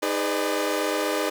sawtooth tone cluster, 311.6 / 410.6 / 504 / 595 Hz, D#4 / G#4 / B4 / D5, +3 / -20 / +35 / +22 cents, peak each -25 dBFS, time 0.02-1.3 s, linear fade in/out 10 ms, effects none

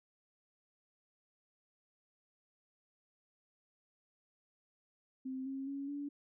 sine tone with pitch steps, 261.6 / 269.6 / 277.8 / 286.3 Hz, C4 / C#4 / C#4 / D4, 0 / -48 / +4 / -44 cents, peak -38 dBFS, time 5.25-6.09 s, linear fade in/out 10 ms, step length 210 ms, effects none

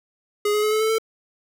square tone with pitch steps, 415.3 / 421.1 / 427 / 432.9 / 439 / 445.1 Hz, G#4 / G#4 / G#4 / A4 / A4 / A4, 0 / +24 / +48 / -28 / -4 / +20 cents, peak -19 dBFS, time 0.45-0.984 s, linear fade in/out 5 ms, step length 89 ms, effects none

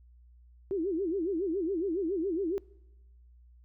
sine tone with vibrato, 357.3 Hz, F4, 40 cents sharp, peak -28 dBFS, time 0.71-2.58 s, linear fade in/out 0 ms, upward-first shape sine, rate 7.2 Hz, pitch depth 220 cents each way, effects noise-tail reverb RT60 1.0 s tail -25 dB re dry + added 60 Hz sine -54 dBFS peak until 3.64 s

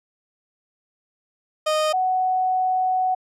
30% pulse / sine tone pair in turn, 618 / 743.7 Hz, D#5 / F#5, -12 / +9 cents, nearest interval minor third, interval 321 cents, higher second, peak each -16 / -18 dBFS, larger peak first, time 1.66-1.93 / 1.93-3.15 s, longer second, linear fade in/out 10 ms, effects low-pass 9000 Hz 12 dB/octave

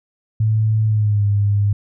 sine tone with pitch glide, 109.2 to 101.89 Hz, A2 to G#2, -13 to -33 cents, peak -13 dBFS, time 0.4-1.73 s, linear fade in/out 5 ms, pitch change -120 cents, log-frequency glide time 0.85-1.25 s, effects none

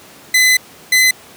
sawtooth tone pair in turn, 2019 / 2026 Hz, B6 / B6, +38 / +44 cents, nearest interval unison, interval 6 cents, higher second, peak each -5 dBFS, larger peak neither, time 0.34-0.57 / 0.92-1.11 s, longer first, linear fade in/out 5 ms, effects pink hiss -40 dBFS RMS until 1.36 s + high-pass 150 Hz 12 dB/octave

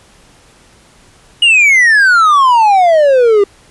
triangle exponential sweep, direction down, 2915 to 393.4 Hz, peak -3 dBFS, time 1.42-3.44 s, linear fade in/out 5 ms, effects pink hiss -45 dBFS RMS until 3.7 s + resampled to 24000 Hz

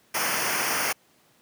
pink noise with comb filter, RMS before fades -26 dBFS, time 0.14-0.93 s, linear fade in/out 10 ms, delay 0.26 ms, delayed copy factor -0.8, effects pink hiss -61 dBFS RMS until 1.41 s + high-pass 150 Hz 12 dB/octave

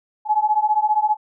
sine beating tone pair, 843 / 858 Hz, G#5 / A5, +26 / -44 cents, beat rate 15 Hz, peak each -19 / -18 dBFS, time 0.25-1.17 s, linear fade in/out 50 ms, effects none

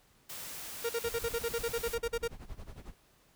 white noise, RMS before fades -43 dBFS, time 0.29-1.95 s, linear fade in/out 10 ms
45% pulse tone bursts, 466.2 Hz, A#4, in tune, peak -30 dBFS, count 15, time 0.84-2.28 s, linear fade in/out 10 ms, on 54 ms, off 45 ms
brown noise with tremolo, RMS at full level -42 dBFS, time 1.04-2.94 s, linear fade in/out 2 ms, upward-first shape sine, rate 11 Hz, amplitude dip 90%
effects pink hiss -66 dBFS RMS until 3.35 s

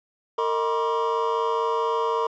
triangle tone cluster, 456.7 / 627 / 961 / 1065 / 1170 Hz, A#4 / D#5 / B5 / C6 / D6, -36 / +13 / -48 / +30 / -7 cents, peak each -23 / -32 / -25 / -27 / -30 dBFS, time 0.38-2.27 s, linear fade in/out 5 ms, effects resampled to 16000 Hz

